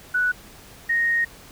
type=tone pair in turn; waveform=sine; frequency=1479 / 1863.4 Hz; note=F#6 / A#6; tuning=-1 / -1 cents; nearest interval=major third; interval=400 cents; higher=second; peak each=-18 dBFS; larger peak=neither; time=0.14-0.32 / 0.89-1.25 s; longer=second; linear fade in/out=10 ms; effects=pink hiss -46 dBFS RMS until 1.51 s

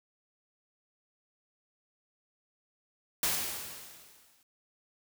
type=noise with exponential decay; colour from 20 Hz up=white; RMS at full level=-28 dBFS; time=3.23-4.43 s; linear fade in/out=2 ms; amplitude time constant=260 ms; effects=none

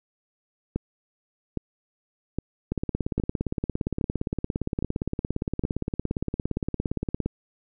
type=two click trains; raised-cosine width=3 ms; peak=-13 / -13 dBFS; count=7 / 80; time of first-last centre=0.76-5.638 / 2.72-7.26 s; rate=1.23 / 17.4 Hz; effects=none

